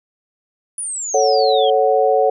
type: exponential sweep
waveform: sine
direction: down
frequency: 9940 to 3136 Hz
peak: -22 dBFS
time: 0.78-1.7 s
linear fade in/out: 2 ms
type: chord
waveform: sine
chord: F# minor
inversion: first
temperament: equal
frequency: 440 / 554.4 / 740 Hz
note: A4 / C#5 / F#5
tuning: 0 / 0 / 0 cents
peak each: -16 dBFS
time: 1.14-2.3 s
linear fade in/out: 5 ms
effects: none